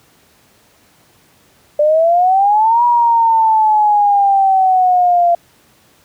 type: exponential two-way sweep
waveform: sine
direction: up then down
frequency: 588 to 966 to 686 Hz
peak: -8 dBFS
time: 1.79-5.35 s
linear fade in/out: 5 ms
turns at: 2.84 s
effects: pink hiss -51 dBFS RMS until 6.04 s + high-pass 80 Hz 12 dB/octave